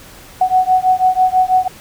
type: beating tone pair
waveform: sine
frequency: 740 / 746.1 Hz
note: F#5 / F#5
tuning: 0 / +14 cents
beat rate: 6.1 Hz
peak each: -13 dBFS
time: 0.41-1.68 s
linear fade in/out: 5 ms
effects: pink hiss -39 dBFS RMS until 1.8 s